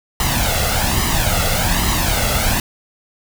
pink noise with flanger, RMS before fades -17 dBFS, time 0.2-2.6 s, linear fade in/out 2 ms, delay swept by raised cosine 0.99 to 1.5 ms, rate 1.2 Hz, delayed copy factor +0.65, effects none

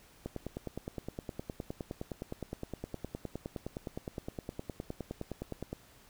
click train, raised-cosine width 2 ms, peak -24 dBFS, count 54, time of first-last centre 0.26-5.73 s, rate 9.69 Hz, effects pink hiss -60 dBFS RMS until 6.09 s

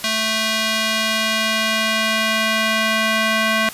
square tone with band-pass filter sweep, 220 Hz, A3, in tune, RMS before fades -19 dBFS, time 0.04-3.69 s, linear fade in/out 0 ms, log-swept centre 3800 to 2100 Hz, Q 1, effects white hiss -34 dBFS RMS until 3.73 s + resampled to 32000 Hz

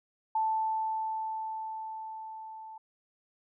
sine tone with level ramp, 880 Hz, A5, in tune, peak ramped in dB -25 to -43 dBFS, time 0.35-2.78 s, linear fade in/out 5 ms, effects none

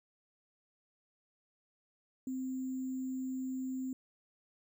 sine tone with sample-and-hold, 260 Hz, C4, 11 cents flat, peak -35 dBFS, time 2.27-3.93 s, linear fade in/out 2 ms, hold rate 7350 Hz, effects none

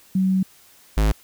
sine / square tone pair in turn, 188.8 / 52.98 Hz, F#3 / G#1, +35 / +35 cents, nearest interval octave + minor seventh, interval 2200 cents, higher first, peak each -16 dBFS, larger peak neither, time 0.15-0.43 / 0.97-1.12 s, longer first, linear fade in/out 5 ms, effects white hiss -52 dBFS RMS until 1.23 s

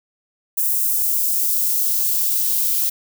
violet noise with high-pass filter sweep, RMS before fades -19 dBFS, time 0.57-2.9 s, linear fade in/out 10 ms, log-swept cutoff 7800 to 2600 Hz, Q 0.86, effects none

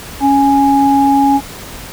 sine tone pair together, 277.2 / 830.6 Hz, C#4 / G#5, 0 / 0 cents, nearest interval octave + perfect fifth, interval 1900 cents, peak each -10 dBFS, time 0.2-1.41 s, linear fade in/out 50 ms, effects pink hiss -30 dBFS RMS until 1.92 s

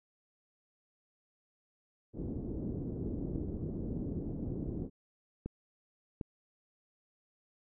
white low-pass noise, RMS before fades -38 dBFS, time 2.13-4.9 s, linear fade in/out 50 ms, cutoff 340 Hz, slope 24 dB/octave
clicks, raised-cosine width 3 ms, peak -25 dBFS, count 3, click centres 3.358 / 5.46 / 6.212 s
effects none

